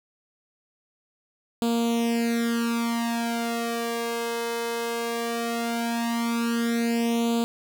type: tone with flanger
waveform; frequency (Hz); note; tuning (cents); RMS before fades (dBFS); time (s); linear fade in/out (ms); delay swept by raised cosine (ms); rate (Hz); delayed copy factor
sawtooth; 233.1; A#3; 0; -26; 1.62-7.44; 0; 0.26 to 1.96; 0.17; +0.9
effects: none